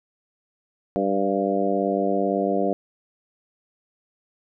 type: harmonic tone with a mistuned harmonic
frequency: 97.9 Hz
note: G2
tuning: 2 cents flat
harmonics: 2 / 3 / 4 / 5 / 6 / 7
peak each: -27 / -27 / -27 / -27 / -27 / -27 dBFS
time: 0.96-2.73 s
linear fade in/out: 0 ms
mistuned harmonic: 7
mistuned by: +20 cents
effects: none